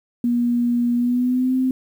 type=tone with pitch glide; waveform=sine; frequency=240 to 258.7 Hz; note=B3 to C4; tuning=-49 to -19 cents; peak=-16 dBFS; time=0.24-1.71 s; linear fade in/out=2 ms; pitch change=+130 cents; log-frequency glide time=0.95-1.55 s; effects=8-bit